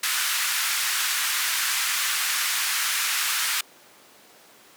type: band-pass noise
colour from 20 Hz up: pink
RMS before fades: -25 dBFS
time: 0.03-3.61 s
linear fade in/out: 5 ms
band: 1300 to 16000 Hz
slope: 24 dB/octave
effects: pink hiss -51 dBFS RMS until 4.76 s + high-pass 300 Hz 12 dB/octave